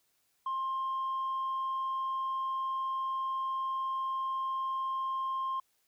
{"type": "tone", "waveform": "sine", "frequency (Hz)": 1059, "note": "C6", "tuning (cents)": 21, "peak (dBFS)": -29, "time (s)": [0.46, 5.6], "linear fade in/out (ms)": 5, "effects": ["tanh soft clip ceiling -29 dBFS", "white hiss -74 dBFS RMS until 5.87 s"]}